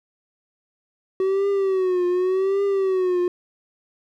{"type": "tone with vibrato", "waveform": "triangle", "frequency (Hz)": 376.9, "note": "F#4", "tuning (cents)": 32, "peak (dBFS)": -16, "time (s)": [1.2, 3.28], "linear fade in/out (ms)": 2, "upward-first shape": "triangle", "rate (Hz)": 0.87, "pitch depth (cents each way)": 110, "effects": []}